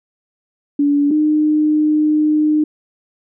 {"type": "tone pair in turn", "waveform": "sine", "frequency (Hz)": [287.4, 304.5], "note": ["D4", "D#4"], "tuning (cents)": [-37, -37], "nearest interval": "minor second", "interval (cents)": 100, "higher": "second", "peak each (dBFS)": -11, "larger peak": "neither", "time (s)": [[0.79, 1.11], [1.11, 2.64]], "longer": "second", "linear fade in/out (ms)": 5, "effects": []}